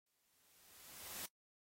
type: noise with exponential growth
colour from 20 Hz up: white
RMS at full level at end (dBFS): -45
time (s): 0.06-1.26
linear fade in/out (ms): 5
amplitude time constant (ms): 260
effects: noise-tail reverb RT60 0.1 s tail -21 dB re dry + AAC 48 kbps